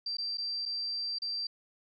sine tone with dropouts, 4699 Hz, D8, in tune, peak -32 dBFS, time 0.06-1.47 s, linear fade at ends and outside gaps 5 ms, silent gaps 0.17-0.183 / 0.373-0.381 / 0.655-0.659 / 1.186-1.219 s, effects none

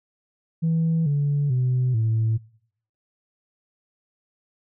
sine tone with pitch steps, 163.4 / 143.9 / 126.73 / 111.61 Hz, E3 / D3 / B2 / A2, -15 / -35 / +45 / +25 cents, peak -17 dBFS, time 0.62-2.38 s, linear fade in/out 20 ms, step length 440 ms, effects noise-tail reverb RT60 0.7 s tail -26 dB re dry + tanh soft clip ceiling -16 dBFS

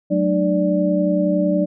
sine tone cluster, 186.2 / 217 / 300.7 / 584 Hz, F#3 / A3 / D4 / D5, +11 / -24 / +41 / -10 cents, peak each -19 / -27 / -20 / -20 dBFS, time 0.1-1.66 s, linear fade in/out 20 ms, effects none

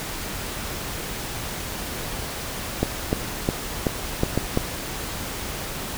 clicks, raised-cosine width 2 ms, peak -6 dBFS, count 7, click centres 2.83 / 3.129 / 3.489 / 3.868 / 4.234 / 4.376 / 4.574 s, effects pink hiss -31 dBFS RMS until 5.97 s

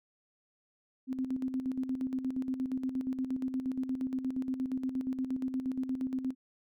sine tone with tremolo, 260 Hz, C4, 11 cents flat, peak -29 dBFS, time 1.07-6.35 s, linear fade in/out 50 ms, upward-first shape square, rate 8.5 Hz, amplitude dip 60%, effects none

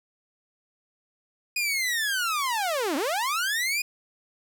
sawtooth linear two-way sweep, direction down then up, 2489 to 257.1 to 2489 Hz, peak -21 dBFS, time 1.56-3.82 s, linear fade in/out 5 ms, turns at 2.96 s, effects none

